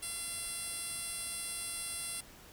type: tone with band-pass filter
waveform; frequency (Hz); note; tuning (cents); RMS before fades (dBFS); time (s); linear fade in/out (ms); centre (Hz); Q
10% pulse; 683; F5; -39; -40; 0.02-2.21; 10; 9000; 2.3
effects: pink hiss -55 dBFS RMS until 2.52 s